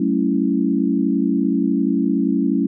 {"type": "chord", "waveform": "sine", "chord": "F# minor seventh", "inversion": "none", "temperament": "equal with one note detuned", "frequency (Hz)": [189.1, 220, 277.2, 329.6], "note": ["F#3", "A3", "C#4", "E4"], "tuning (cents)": [38, 0, 0, 0], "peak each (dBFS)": [-22, -21, -19, -23], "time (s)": [0, 2.67], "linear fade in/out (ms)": 5, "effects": []}